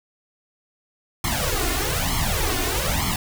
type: noise with flanger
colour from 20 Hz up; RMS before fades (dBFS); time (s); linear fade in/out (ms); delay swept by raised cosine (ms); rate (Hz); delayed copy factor
pink; -23; 1.24-3.16; 2; 0.93 to 2.83; 1.1; +0.9
effects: none